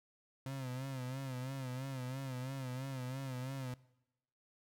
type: tone with vibrato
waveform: 35% pulse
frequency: 130.81 Hz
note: C3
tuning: in tune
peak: -38 dBFS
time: 0.46-3.74 s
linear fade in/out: 2 ms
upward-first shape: sine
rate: 3 Hz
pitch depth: 76 cents each way
effects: noise-tail reverb RT60 0.9 s tail -21 dB re dry